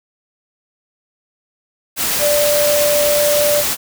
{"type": "tone in noise", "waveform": "sine", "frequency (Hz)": 587.3, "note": "D5", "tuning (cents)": 0, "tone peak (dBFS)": -13, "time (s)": [2.19, 3.64], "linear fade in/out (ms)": 50, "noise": "white", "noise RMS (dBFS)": -18, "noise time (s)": [1.96, 3.77], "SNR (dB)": 2, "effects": []}